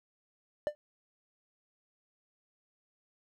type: tone with exponential decay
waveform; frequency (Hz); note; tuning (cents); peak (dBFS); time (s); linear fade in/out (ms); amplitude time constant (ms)
triangle; 595; D5; +22; -22; 0.67-0.75; 0; 17
effects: none